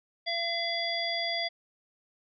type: harmonic tone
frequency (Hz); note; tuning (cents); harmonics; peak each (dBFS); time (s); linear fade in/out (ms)
680; F5; -46; 1 / 3 / 5 / 7; -34 / -34 / -34 / -34; 0.26-1.49; 20
effects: none